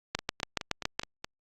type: two click trains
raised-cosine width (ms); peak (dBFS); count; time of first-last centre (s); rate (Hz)
0.2; -10 / -18; 7 / 6; 0.15-0.995 / 0.19-1.245; 7.1 / 4.74
effects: Opus 48 kbps